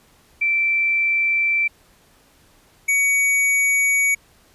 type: tone pair in turn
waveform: sine / square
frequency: 2338 / 2250 Hz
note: D7 / C#7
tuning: -8 / +25 cents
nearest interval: minor second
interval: 67 cents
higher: first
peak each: -16 / -16 dBFS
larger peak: neither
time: 0.41-1.68 / 2.88-4.15 s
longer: neither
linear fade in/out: 10 ms
effects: pink hiss -55 dBFS RMS until 4.54 s + resampled to 32000 Hz